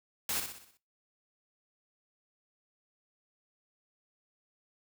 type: noise with echo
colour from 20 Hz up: white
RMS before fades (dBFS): -33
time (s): 0.29-0.4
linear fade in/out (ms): 2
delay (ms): 62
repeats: 6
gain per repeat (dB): -6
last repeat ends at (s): 0.772
effects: noise-tail reverb RT60 0.3 s tail -20 dB re dry